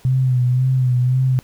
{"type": "tone with vibrato", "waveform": "sine", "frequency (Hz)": 127.4, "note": "C3", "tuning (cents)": -46, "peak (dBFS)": -13, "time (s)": [0.05, 1.39], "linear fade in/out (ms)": 0, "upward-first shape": "sine", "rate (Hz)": 1.9, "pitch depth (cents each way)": 47, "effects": ["pink hiss -50 dBFS RMS until 1.43 s"]}